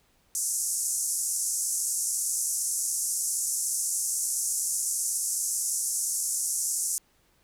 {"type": "band-pass noise", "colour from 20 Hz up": "white", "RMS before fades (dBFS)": -29, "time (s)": [0.35, 6.98], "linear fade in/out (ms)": 0, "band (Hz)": [5900, 11000], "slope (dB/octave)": 48, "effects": ["pink hiss -66 dBFS RMS until 7.43 s"]}